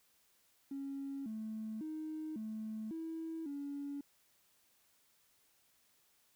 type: tone with pitch steps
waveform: triangle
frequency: 275.5 / 218.5 / 311.8 / 217.9 / 324.7 / 283.7 Hz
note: C#4 / A3 / D#4 / A3 / E4 / C#4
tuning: -11 / -12 / +4 / -17 / -26 / +40 cents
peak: -36 dBFS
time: 0.71-4.01 s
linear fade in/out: 5 ms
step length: 550 ms
effects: tanh soft clip ceiling -37 dBFS + white hiss -72 dBFS RMS until 6.35 s